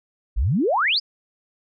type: exponential sweep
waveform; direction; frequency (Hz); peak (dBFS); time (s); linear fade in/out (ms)
sine; up; 44 to 5274; -17; 0.36-1; 20
effects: none